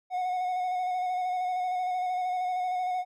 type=tone with vibrato; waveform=triangle; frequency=731 Hz; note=F#5; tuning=21 cents flat; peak=-25 dBFS; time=0.1-3.05 s; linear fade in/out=50 ms; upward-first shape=square; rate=13 Hz; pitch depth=20 cents each way; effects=none